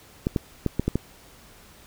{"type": "clicks", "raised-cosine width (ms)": 3, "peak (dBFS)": -9, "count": 6, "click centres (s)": [0.269, 0.362, 0.663, 0.796, 0.88, 0.956], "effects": ["pink hiss -51 dBFS RMS until 1.86 s"]}